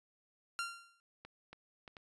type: tone with exponential decay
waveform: sawtooth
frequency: 1383 Hz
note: F6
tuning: 17 cents flat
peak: -30 dBFS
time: 0.59-1 s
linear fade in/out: 0 ms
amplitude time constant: 88 ms
type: clicks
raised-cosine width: 0.3 ms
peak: -34 dBFS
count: 4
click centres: 1.25 / 1.53 / 1.878 / 1.968 s
effects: resampled to 24000 Hz